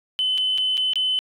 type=tone with dropouts; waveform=sine; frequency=3033 Hz; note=F#7; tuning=42 cents sharp; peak=-18 dBFS; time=0.19-1.19 s; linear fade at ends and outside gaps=0 ms; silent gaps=0.377-0.381 / 0.577-0.582 / 0.771-0.777 / 0.934-0.957 s; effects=tanh soft clip ceiling -14 dBFS